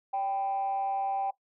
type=tone with frequency modulation; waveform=sine; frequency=784 Hz; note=G5; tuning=in tune; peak=-26 dBFS; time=0.13-1.31 s; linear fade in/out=10 ms; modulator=213 Hz; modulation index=0.29; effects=noise-tail reverb RT60 0.1 s tail -17 dB re dry + tanh soft clip ceiling -23 dBFS